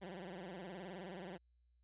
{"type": "tone with vibrato", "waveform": "15% pulse", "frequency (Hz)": 183.2, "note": "F#3", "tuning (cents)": -17, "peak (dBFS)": -40, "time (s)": [0.01, 1.38], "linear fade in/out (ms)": 20, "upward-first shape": "sine", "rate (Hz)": 19, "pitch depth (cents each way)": 150, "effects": ["added 60 Hz sine -70 dBFS peak until 1.83 s", "resampled to 8000 Hz"]}